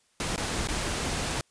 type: noise with dropouts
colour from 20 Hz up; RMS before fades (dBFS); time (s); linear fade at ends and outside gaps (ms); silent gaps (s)
pink; -30; 0.2-1.41; 1; 0.361-0.378 / 0.673-0.686
effects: white hiss -67 dBFS RMS until 1.5 s + resampled to 22050 Hz